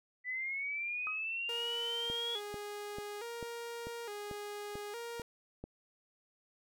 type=linear sweep; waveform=sine; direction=up; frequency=1975.5 to 3400 Hz; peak=-35 dBFS; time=0.24-2.41 s; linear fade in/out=50 ms
type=tone with exponential decay; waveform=sine; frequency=1254 Hz; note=D#6; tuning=13 cents sharp; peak=-36 dBFS; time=1.07-1.25 s; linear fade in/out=0 ms; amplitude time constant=39 ms
type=tone with vibrato; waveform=sawtooth; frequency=440 Hz; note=A4; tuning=in tune; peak=-37 dBFS; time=1.49-5.22 s; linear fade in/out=2 ms; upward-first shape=square; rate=0.58 Hz; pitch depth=110 cents each way
type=click train; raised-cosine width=2 ms; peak=-30 dBFS; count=9; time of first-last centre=2.1-5.64 s; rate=2.26 Hz
effects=none